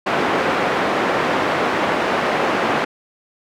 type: band-pass noise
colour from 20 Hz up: pink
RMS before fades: -19 dBFS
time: 0.06-2.85 s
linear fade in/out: 10 ms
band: 320 to 1900 Hz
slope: 12 dB/octave
effects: none